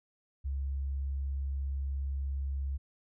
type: tone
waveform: sine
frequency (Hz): 68.5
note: C#2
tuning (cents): -20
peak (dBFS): -31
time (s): 0.44-2.78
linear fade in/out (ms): 20
effects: none